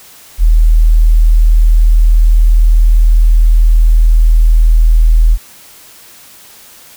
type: tone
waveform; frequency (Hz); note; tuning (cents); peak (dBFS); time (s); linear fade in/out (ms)
sine; 40.04; E1; -50; -3; 0.38-5.38; 50
effects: white hiss -38 dBFS RMS until 6.96 s